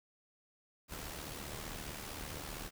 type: noise with amplitude modulation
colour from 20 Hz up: pink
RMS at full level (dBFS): -42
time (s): 0.88-2.71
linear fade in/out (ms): 50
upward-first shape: sine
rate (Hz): 75.3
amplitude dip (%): 55
effects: none